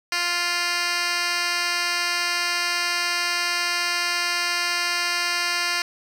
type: tone with band-pass filter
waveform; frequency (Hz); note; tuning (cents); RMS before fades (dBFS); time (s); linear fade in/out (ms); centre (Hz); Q
10% pulse; 349.2; F4; 0; -24; 0.12-5.82; 2; 3800; 1.3
effects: 8-bit